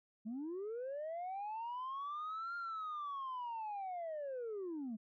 sine linear two-way sweep, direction up then down, 206.7 to 1405 to 206.7 Hz, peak -38 dBFS, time 0.25-4.97 s, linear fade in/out 20 ms, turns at 2.56 s, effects tanh soft clip ceiling -38 dBFS

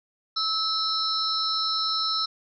sine tone cluster, 1304 / 3934 / 4203 / 5300 Hz, E6 / B7 / C8 / E8, -19 / -7 / +7 / +9 cents, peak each -29 dBFS, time 0.36-2.26 s, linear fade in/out 10 ms, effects none

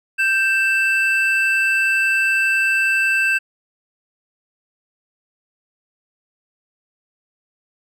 triangle tone pair together, 1568 / 2655 Hz, G6 / E7, 0 / +12 cents, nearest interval major sixth, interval 912 cents, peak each -16 dBFS, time 0.18-3.39 s, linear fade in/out 20 ms, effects none

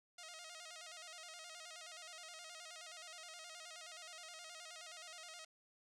5% pulse tone with vibrato, 670 Hz, E5, 28 cents sharp, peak -39 dBFS, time 0.18-5.45 s, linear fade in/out 5 ms, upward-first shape square, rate 9.5 Hz, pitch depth 90 cents each way, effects low-pass 10000 Hz 12 dB/octave

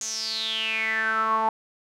sawtooth tone with band-pass filter sweep, 221.2 Hz, A3, 9 cents sharp, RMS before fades -26 dBFS, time 0.01-1.49 s, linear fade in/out 2 ms, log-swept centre 6700 to 890 Hz, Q 9.4, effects none

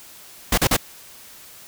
pink noise bursts, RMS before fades -17 dBFS, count 3, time 0.52-0.767 s, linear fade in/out 5 ms, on 57 ms, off 38 ms, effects white hiss -44 dBFS RMS until 1.67 s

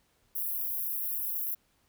white high-pass noise, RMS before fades -33 dBFS, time 0.35-1.55 s, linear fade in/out 10 ms, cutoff 11000 Hz, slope 96 dB/octave, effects pink hiss -70 dBFS RMS until 1.88 s

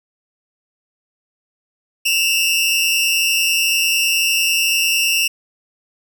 sawtooth tone pair together, 2651 / 2822 Hz, E7 / F7, +9 / +17 cents, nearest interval minor second, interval 108 cents, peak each -14 dBFS, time 2.05-5.28 s, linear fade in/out 10 ms, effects none

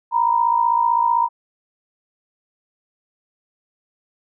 sine tone pair together, 936.3 / 992 Hz, A#5 / B5, +7 / +7 cents, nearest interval minor second, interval 100 cents, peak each -16 / -19 dBFS, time 0.11-1.29 s, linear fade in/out 50 ms, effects none

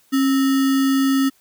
sine tone with sample-and-hold, 270.4 Hz, C#4, 43 cents flat, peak -14 dBFS, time 0.12-1.3 s, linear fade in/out 20 ms, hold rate 1575 Hz, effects white hiss -58 dBFS RMS until 1.4 s

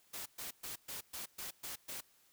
white noise bursts, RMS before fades -44 dBFS, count 8, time 0.13-2.01 s, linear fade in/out 10 ms, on 130 ms, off 120 ms, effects white hiss -69 dBFS RMS until 2.32 s

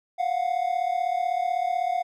triangle tone pair together, 698.5 / 734.5 Hz, F5 / F#5, 0 / -13 cents, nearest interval minor second, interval 87 cents, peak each -24 dBFS, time 0.18-2.03 s, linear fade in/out 20 ms, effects none

